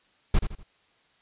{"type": "noise with echo", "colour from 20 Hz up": "brown", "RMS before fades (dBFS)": -18, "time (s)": [0.34, 0.39], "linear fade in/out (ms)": 5, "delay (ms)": 81, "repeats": 3, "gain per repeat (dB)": -9, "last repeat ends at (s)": 0.633, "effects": ["white hiss -64 dBFS RMS until 1.21 s", "resampled to 8000 Hz"]}